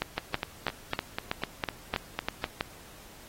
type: two click trains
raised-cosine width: 0.3 ms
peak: -13 / -11 dBFS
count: 10 / 9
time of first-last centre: 0.18-2.441 / 0.02-2.609 s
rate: 3.98 / 3.09 Hz
effects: pink hiss -51 dBFS RMS until 3.28 s + AAC 48 kbps